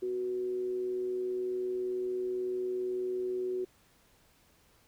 sine tone with amplitude modulation, 370 Hz, F#4, in tune, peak -29 dBFS, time 0.02-3.65 s, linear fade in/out 10 ms, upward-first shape sine, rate 118 Hz, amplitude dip 35%, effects pink hiss -65 dBFS RMS until 4.87 s

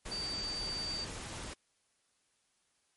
sine tone in noise, 4626 Hz, D8, 27 cents flat, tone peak -36 dBFS, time 0.11-1.05 s, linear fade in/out 10 ms, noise pink, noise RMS -43 dBFS, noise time 0.05-1.54 s, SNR +4 dB, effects white hiss -75 dBFS RMS until 2.96 s + MP3 48 kbps

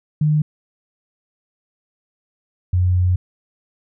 sine tone pair in turn, 151.8 / 90.45 Hz, D#3 / F#2, -42 / -39 cents, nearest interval major sixth, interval 897 cents, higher first, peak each -13 dBFS, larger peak neither, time 0.21-0.42 / 2.73-3.16 s, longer second, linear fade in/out 5 ms, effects none

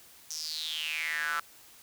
square tone with high-pass filter sweep, 78.6 Hz, D#2, 18 cents sharp, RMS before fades -34 dBFS, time 0.3-1.4 s, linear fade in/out 5 ms, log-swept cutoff 6000 to 1300 Hz, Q 7.5, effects white hiss -55 dBFS RMS until 1.82 s

